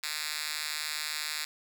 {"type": "tone with high-pass filter", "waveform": "5% pulse", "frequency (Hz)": 152.2, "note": "D#3", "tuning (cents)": -38, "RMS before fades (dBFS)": -35, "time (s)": [0.03, 1.45], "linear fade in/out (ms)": 5, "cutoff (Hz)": 2900, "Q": 1.4, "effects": []}